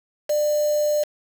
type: tone with quantisation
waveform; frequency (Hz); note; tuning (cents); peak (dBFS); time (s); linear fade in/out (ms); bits
sine; 597; D5; +28; -18; 0.29-1.04; 10; 5
effects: none